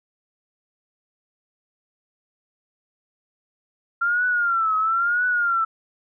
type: tone with vibrato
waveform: sine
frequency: 1377 Hz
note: F6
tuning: 25 cents flat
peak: -18 dBFS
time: 4.01-5.65 s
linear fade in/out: 10 ms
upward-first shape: triangle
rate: 1 Hz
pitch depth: 140 cents each way
effects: none